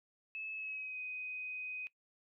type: tone with pitch glide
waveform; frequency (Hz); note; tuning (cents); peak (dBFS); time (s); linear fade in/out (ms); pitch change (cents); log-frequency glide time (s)
sine; 2600 to 2506; E7 to D#7; -24 to +12; -40; 0.35-1.87; 0; -64; 0.54-0.99
effects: noise-tail reverb RT60 0.1 s tail -19 dB re dry